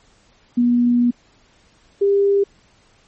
sine tone pair in turn, 241.6 / 399.5 Hz, B3 / G4, -38 / +33 cents, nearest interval major sixth, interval 871 cents, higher second, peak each -12 dBFS, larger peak neither, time 0.57-1.11 / 2.01-2.44 s, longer first, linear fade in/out 10 ms, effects pink hiss -55 dBFS RMS until 3.07 s + MP3 32 kbps

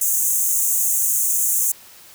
pink high-pass noise, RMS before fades -19 dBFS, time 0.01-1.72 s, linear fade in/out 5 ms, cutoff 6300 Hz, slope 96 dB/octave, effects white hiss -45 dBFS RMS until 2.14 s

